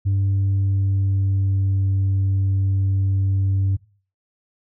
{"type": "tone with pitch glide", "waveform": "sine", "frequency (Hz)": [98, 96.93], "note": ["G2", "G2"], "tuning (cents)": [0, -19], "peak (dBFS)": -14, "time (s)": [0.05, 3.77], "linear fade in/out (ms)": 20, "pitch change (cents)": -19, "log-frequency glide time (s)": [0.29, 1.85], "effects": ["noise-tail reverb RT60 0.4 s tail -21 dB re dry", "tanh soft clip ceiling -15 dBFS"]}